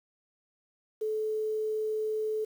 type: tone with quantisation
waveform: sine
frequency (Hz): 432.8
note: A4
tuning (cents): -29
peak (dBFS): -28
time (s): 1.01-2.45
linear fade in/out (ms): 10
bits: 9
effects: none